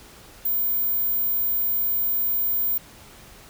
sine tone, 15180 Hz, A#9, 30 cents sharp, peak -20 dBFS, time 0.45-2.78 s, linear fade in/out 5 ms, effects pink hiss -47 dBFS RMS until 3.49 s

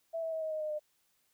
sine tone with pitch steps, 659.3 / 649.8 / 640.5 / 631.3 / 622.3 / 613.4 / 604.6 Hz, E5 / E5 / E5 / D#5 / D#5 / D#5 / D#5, 0 / -25 / -50 / +25 / 0 / -25 / -50 cents, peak -33 dBFS, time 0.13-0.795 s, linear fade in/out 20 ms, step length 95 ms, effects white hiss -74 dBFS RMS until 1.33 s

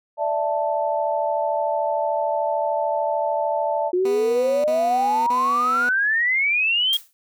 sine chord, D suspended second, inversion none, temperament just, 587.3 / 660.7 / 881 Hz, D5 / E5 / A5, 0 / +4 / +2 cents, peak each -24 dBFS, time 0.17-3.92 s, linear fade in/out 50 ms
sine exponential sweep, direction up, 352.8 to 3289 Hz, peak -17 dBFS, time 3.93-6.97 s, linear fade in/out 5 ms
15% pulse tone bursts, 246.9 Hz, B3, in tune, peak -23 dBFS, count 3, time 4.05-5.89 s, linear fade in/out 2 ms, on 590 ms, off 35 ms
blue noise with exponential decay, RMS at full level -28 dBFS, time 6.93-7.13 s, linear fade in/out 0 ms, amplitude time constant 43 ms
effects none

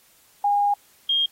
sine tone pair in turn, 815 / 3228 Hz, G#5 / G#7, -33 / -50 cents, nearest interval 2 octaves, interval 2383 cents, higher second, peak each -17 / -18 dBFS, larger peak first, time 0.44-0.74 / 1.09-1.26 s, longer first, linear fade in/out 5 ms, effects white hiss -57 dBFS RMS until 1.31 s + AAC 48 kbps

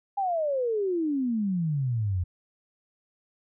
sine exponential sweep, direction down, 818 to 85.4 Hz, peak -24 dBFS, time 0.17-2.24 s, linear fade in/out 10 ms, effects none

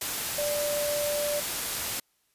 sine tone in noise, 587.3 Hz, D5, in tune, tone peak -27 dBFS, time 0.38-1.4 s, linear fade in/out 5 ms, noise white, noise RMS -31 dBFS, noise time 0.01-2 s, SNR +1 dB, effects white hiss -71 dBFS RMS until 2.34 s + resampled to 32000 Hz

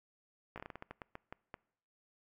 slowing click train, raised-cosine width 0.5 ms, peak -29 dBFS, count 13, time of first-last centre 0.56-1.542 s, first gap 17 ms, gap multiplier 1.26, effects noise-tail reverb RT60 0.7 s tail -24 dB re dry

